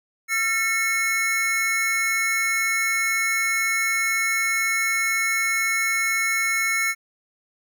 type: tone cluster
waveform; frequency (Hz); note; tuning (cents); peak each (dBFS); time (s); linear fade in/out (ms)
square; 1356 / 1798 / 2186; E6 / A6 / C#7; +49 / +37 / -25; -30 / -30 / -22; 0.28-6.95; 50
effects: none